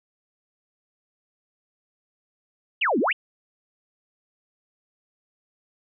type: exponential two-way sweep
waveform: sine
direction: down then up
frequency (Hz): 3221 to 211.5 to 3221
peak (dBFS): -19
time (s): 2.81-3.13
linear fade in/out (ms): 10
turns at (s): 2.99
effects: none